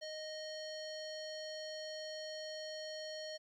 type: tone with low-pass filter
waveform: square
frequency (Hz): 621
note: D#5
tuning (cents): -3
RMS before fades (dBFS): -45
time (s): 0.01-3.38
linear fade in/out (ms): 20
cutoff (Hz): 4900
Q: 9.4
effects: 13-bit